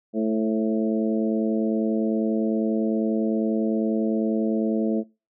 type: harmonic tone with a mistuned harmonic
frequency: 110 Hz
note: A2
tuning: in tune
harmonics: 2 / 3 / 4 / 5 / 6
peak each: -23 / -27 / -29 / -31 / -33 dBFS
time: 0.13-5.04 s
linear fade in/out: 50 ms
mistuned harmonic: 5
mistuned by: -24 cents
effects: noise-tail reverb RT60 0.3 s tail -25 dB re dry